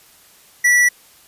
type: tone with hard clipping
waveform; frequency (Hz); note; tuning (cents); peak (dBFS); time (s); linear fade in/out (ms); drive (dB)
sine; 1953; B6; -20; -12; 0.64-0.89; 10; 12
effects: white hiss -49 dBFS RMS until 1.27 s + resampled to 32000 Hz